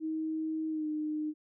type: tone with pitch glide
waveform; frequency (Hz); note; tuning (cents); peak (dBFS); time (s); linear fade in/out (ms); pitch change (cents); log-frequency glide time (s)
sine; 316.1 to 305.5; D#4 to D#4; +27 to -32; -31; 0-1.34; 50; -59; 0.69-0.87
effects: none